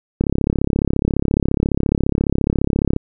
click train, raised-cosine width 3 ms, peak -3 dBFS, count 96, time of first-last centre 0.21-2.964 s, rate 34.5 Hz, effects none

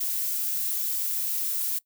violet noise, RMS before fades -28 dBFS, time 0-1.79 s, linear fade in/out 10 ms, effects noise-tail reverb RT60 0.1 s tail -21 dB re dry

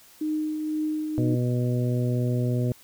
sine tone with tremolo, 308 Hz, D#4, 17 cents flat, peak -23 dBFS, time 0.21-1.35 s, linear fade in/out 5 ms, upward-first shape triangle, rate 2 Hz, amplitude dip 40%
harmonic tone, 123 Hz, B2, 7 cents flat, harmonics 1 / 2 / 3 / 4 / 5, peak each -23 / -29 / -33 / -35 / -37 dBFS, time 1.18-2.72 s, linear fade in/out 0 ms
effects white hiss -53 dBFS RMS until 2.83 s

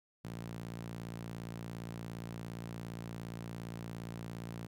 sawtooth tone with high-pass filter, 57.3 Hz, A#1, 29 cents flat, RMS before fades -44 dBFS, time 0.24-4.67 s, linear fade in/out 10 ms, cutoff 140 Hz, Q 2.2, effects none

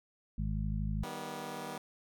harmonic tone, 52.5 Hz, G#1, 19 cents sharp, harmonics 1 / 2 / 3 / 4, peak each -34 / -39 / -38 / -40 dBFS, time 0.38-1.04 s, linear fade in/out 5 ms
10% pulse chord, Eb augmented, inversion none, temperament just, 155.56 / 194.45 / 243.1 Hz, Eb3 / G3 / B3, 0 / -14 / -27 cents, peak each -37 / -37 / -35 dBFS, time 1.03-1.78 s, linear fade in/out 5 ms
effects none

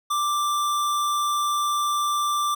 square tone, 1178 Hz, D6, 5 cents sharp, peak -22 dBFS, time 0.1-2.55 s, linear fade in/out 10 ms, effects none

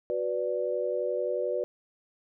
sine chord, B minor, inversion second, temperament equal with one note detuned, 370 / 493.9 / 585.3 Hz, F#4 / B4 / D5, 0 / 0 / -6 cents, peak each -33 / -30 / -31 dBFS, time 0.1-1.64 s, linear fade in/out 0 ms, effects none

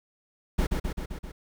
brown noise with echo, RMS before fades -24 dBFS, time 0.58-0.67 s, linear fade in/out 10 ms, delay 130 ms, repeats 5, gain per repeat -3 dB, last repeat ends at 1.32 s, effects none

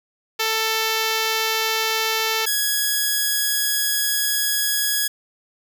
5% pulse tone pair in turn, 443.1 / 1668.5 Hz, A4 / G#6, +12 / +8 cents, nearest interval octave + major seventh, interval 2296 cents, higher second, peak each -8 dBFS, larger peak neither, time 0.39-2.46 / 2.46-5.08 s, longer second, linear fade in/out 10 ms, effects none

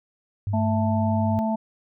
sine tone, 100.8 Hz, G2, 49 cents sharp, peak -23 dBFS, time 0.47-1.39 s, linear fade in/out 0 ms
harmonic tone, 220.7 Hz, A3, 5 cents sharp, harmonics 1 / 3 / 4, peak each -23 / -28 / -29 dBFS, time 0.53-1.56 s, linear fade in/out 10 ms
effects none

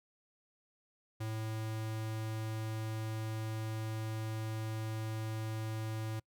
square tone, 110 Hz, A2, in tune, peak -37 dBFS, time 1.2-6.2 s, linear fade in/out 10 ms, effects noise-tail reverb RT60 0.1 s tail -26 dB re dry

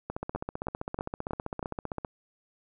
two click trains, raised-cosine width 1 ms, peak -18 / -19 dBFS, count 5 / 31, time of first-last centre 0.35-1.628 / 0.1-2.048 s, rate 3.13 / 15.4 Hz, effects none

